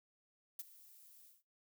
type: noise with ADSR envelope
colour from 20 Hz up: violet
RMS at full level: -41 dBFS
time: 0.59-1.43 s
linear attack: 4 ms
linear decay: 28 ms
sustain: -20 dB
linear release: 180 ms
effects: noise-tail reverb RT60 0.3 s tail -23 dB re dry